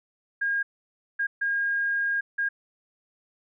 sine tone bursts at uneven times, 1623 Hz, G#6, 40 cents flat, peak -23 dBFS, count 4, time 0.41-0.63 / 1.19-1.27 / 1.41-2.21 / 2.38-2.49 s, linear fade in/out 10 ms, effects none

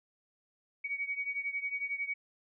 sine beating tone pair, 2249 / 2260 Hz, C#7 / C#7, +24 / +33 cents, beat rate 11 Hz, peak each -35 / -38 dBFS, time 0.84-2.14 s, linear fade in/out 10 ms, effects none

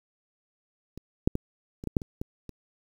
clicks, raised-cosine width 3 ms, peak -27 / -7 / -15 / -25 / -17 / -8 / -26 / -19 / -27 dBFS, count 9, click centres 0.976 / 1.275 / 1.354 / 1.839 / 1.873 / 1.968 / 2.018 / 2.215 / 2.493 s, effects 8-bit

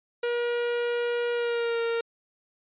45% pulse tone with pitch glide, 477.9 to 463.2 Hz, A#4 to A#4, +43 to -11 cents, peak -25 dBFS, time 0.23-2.01 s, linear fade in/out 5 ms, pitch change -54 cents, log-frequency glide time 1.33-1.81 s, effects resampled to 8000 Hz

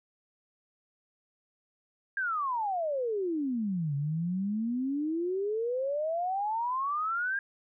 sine exponential two-way sweep, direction down then up, 1631 to 138.59 to 1631 Hz, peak -28 dBFS, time 2.17-7.39 s, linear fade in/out 2 ms, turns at 3.95 s, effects none

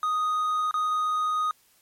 triangle tone with dropouts, 1244.5 Hz, D#6, in tune, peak -21 dBFS, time 0.03-1.51 s, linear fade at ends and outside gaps 1 ms, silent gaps 0.711-0.741 s, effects white hiss -62 dBFS RMS until 1.81 s + MP3 64 kbps

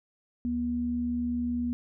sine tone pair together, 72.5 / 241.9 Hz, D2 / B3, -22 / -36 cents, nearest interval octave + major sixth, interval 2086 cents, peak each -38 / -27 dBFS, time 0.45-1.73 s, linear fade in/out 0 ms, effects none

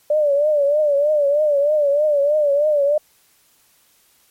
sine tone with vibrato, 586 Hz, D5, 4 cents flat, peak -13 dBFS, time 0.1-2.98 s, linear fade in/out 5 ms, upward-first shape triangle, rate 3.2 Hz, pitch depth 99 cents each way, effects white hiss -57 dBFS RMS until 4.3 s + MP3 64 kbps

